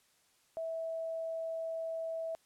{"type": "tone", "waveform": "sine", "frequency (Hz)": 653, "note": "E5", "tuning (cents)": -17, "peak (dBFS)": -35, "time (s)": [0.57, 2.35], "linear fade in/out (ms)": 0, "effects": ["white hiss -70 dBFS RMS until 2.45 s", "low-pass 11000 Hz 12 dB/octave"]}